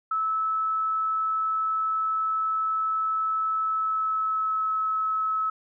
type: tone with pitch glide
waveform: sine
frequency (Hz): 1304 to 1294.2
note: E6 to E6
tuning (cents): -19 to -32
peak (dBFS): -23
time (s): 0.11-5.5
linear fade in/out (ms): 5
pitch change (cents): -13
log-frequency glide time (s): 3.61-4.69
effects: none